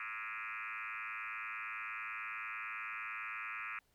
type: tone with frequency modulation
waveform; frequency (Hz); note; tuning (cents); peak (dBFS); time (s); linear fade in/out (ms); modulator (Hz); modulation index
sine; 1866; A#6; +1; -40; 0-3.79; 2; 109; 6.4
effects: pink hiss -75 dBFS RMS until 3.94 s